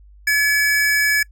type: tone pair together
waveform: square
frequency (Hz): 1707.3 / 2275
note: G#6 / C#7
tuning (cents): +47 / +44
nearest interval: perfect fourth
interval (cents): 497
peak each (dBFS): -16 / -21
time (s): 0.27-1.23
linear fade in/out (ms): 5
effects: noise-tail reverb RT60 0.1 s tail -26 dB re dry + added 50 Hz sine -43 dBFS peak until 1.31 s